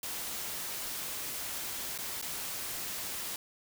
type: noise with dropouts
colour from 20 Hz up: white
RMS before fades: -38 dBFS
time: 0.03-3.36 s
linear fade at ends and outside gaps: 2 ms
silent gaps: 1.978-1.986 / 2.215-2.224 s
effects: none